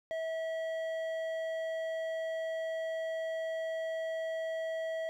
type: tone with hard clipping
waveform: sine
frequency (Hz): 648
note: E5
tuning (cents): -30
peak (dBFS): -35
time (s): 0.11-5.09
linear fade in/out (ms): 0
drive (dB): 8
effects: none